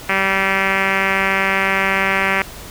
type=tone with low-pass filter; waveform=5% pulse; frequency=193.4 Hz; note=G3; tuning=23 cents flat; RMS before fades=-17 dBFS; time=0.09-2.42 s; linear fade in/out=2 ms; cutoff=2300 Hz; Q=2.8; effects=pink hiss -35 dBFS RMS until 2.7 s